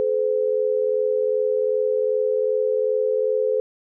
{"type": "tone pair together", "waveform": "sine", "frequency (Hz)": [429.4, 512], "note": ["A4", "C5"], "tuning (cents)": [-42, -38], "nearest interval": "minor third", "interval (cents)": 304, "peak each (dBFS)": [-21, -21], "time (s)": [0, 3.6], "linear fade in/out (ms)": 0, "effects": []}